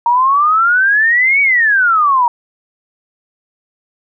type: exponential two-way sweep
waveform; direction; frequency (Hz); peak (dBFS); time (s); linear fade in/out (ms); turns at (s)
sine; up then down; 931 to 2279 to 931; -8; 0.06-2.28; 2; 1.41
effects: none